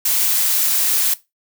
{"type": "noise", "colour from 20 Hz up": "blue", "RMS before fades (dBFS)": -17, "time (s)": [0.05, 1.14], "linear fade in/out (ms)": 5, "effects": ["noise-tail reverb RT60 0.2 s tail -17 dB re dry"]}